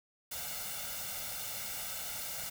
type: noise with comb filter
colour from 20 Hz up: white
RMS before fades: -40 dBFS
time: 0.31-2.5 s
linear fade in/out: 10 ms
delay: 1.4 ms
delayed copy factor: +0.75
effects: none